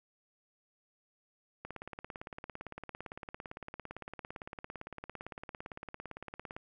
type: click train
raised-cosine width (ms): 0.5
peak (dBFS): -27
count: 88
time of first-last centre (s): 1.65-6.565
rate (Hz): 17.7
effects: none